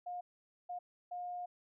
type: tone bursts at uneven times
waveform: sine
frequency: 713 Hz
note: F5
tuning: 36 cents sharp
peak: -39 dBFS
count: 3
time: 0.06-0.21 / 0.69-0.79 / 1.11-1.46 s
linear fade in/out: 10 ms
effects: none